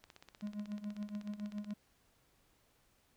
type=click train; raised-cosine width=0.2 ms; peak=-36 dBFS; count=28; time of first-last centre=0.04-1.707 s; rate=16.2 Hz
type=tone with tremolo; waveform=triangle; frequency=207.7 Hz; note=G#3; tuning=in tune; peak=-34 dBFS; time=0.42-1.74 s; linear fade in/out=10 ms; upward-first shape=triangle; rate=7.1 Hz; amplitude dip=90%
effects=pink hiss -72 dBFS RMS until 3.16 s